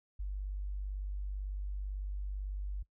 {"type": "tone", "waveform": "sine", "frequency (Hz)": 49, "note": "G1", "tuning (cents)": 0, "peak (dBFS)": -35, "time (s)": [0.19, 2.83], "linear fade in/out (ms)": 10, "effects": ["noise-tail reverb RT60 0.1 s tail -21 dB re dry"]}